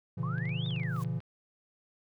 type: chord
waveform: triangle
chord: A# diminished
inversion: none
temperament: just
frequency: 116.54 / 139.85 / 167.82 Hz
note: A#2 / C#3 / E3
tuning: 0 / +16 / +31 cents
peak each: -33 dBFS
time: 0.17-1.2 s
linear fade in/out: 10 ms
type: exponential two-way sweep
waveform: sine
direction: up then down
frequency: 1040 to 3756 to 1040 Hz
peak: -39 dBFS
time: 0.23-1.02 s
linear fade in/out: 2 ms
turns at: 0.67 s
type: clicks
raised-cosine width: 0.3 ms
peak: -36 dBFS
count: 11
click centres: 0.382 / 0.455 / 0.493 / 0.662 / 0.707 / 0.762 / 0.798 / 0.834 / 0.964 / 1.047 / 1.204 s
type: noise with exponential growth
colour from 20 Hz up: white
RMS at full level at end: -49 dBFS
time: 0.8-1.04 s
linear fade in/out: 5 ms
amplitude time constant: 52 ms
effects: none